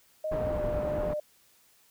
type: tone with pitch glide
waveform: sine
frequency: 622.3 to 601.1 Hz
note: D#5 to D5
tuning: 0 to +40 cents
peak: -29 dBFS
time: 0.24-1.2 s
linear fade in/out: 5 ms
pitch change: -60 cents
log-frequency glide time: 0.37-0.61 s
type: low-pass noise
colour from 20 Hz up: pink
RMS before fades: -34 dBFS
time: 0.31-1.14 s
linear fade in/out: 10 ms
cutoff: 910 Hz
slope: 12 dB/octave
effects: white hiss -63 dBFS RMS until 1.9 s